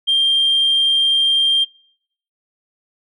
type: tone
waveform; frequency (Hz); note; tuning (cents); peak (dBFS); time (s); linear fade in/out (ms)
sine; 3186; G7; +27; -11; 0.07-1.65; 20
effects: noise-tail reverb RT60 0.7 s tail -26 dB re dry + tanh soft clip ceiling -9 dBFS